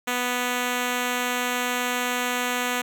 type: tone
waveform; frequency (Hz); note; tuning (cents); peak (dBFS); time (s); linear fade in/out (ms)
5% pulse; 246.9; B3; 0; -12; 0.07-2.82; 10
effects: none